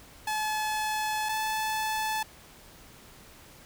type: tone pair in turn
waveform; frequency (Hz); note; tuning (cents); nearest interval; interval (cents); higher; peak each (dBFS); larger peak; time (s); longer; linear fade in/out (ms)
sawtooth; 859 / 869.5; A5 / A5; -42 / -21; unison; 21; second; -24; neither; 0.27-1.29 / 1.29-2.23; first; 5
effects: pink hiss -52 dBFS RMS until 3.65 s